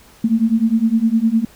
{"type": "beating tone pair", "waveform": "sine", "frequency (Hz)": [220, 229.8], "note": ["A3", "A#3"], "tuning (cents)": [0, -25], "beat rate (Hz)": 9.8, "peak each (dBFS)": [-16, -15], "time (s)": [0.24, 1.45], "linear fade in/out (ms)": 5, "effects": ["pink hiss -47 dBFS RMS until 1.55 s"]}